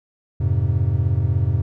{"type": "chord", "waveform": "triangle", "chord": "F minor", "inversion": "none", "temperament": "equal", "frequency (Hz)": [87.31, 103.83, 130.81], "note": ["F2", "Ab2", "C3"], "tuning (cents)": [0, 0, 0], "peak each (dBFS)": [-19, -18, -20], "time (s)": [0.4, 1.62], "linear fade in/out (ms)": 10, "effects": []}